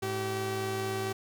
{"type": "tone pair together", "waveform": "sawtooth", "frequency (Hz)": [107.2, 384.5], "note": ["A2", "G4"], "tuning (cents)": [-45, -33], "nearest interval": "octave + minor seventh", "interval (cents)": 2212, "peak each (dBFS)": [-32, -28], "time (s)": [0.02, 1.13], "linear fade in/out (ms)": 10, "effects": []}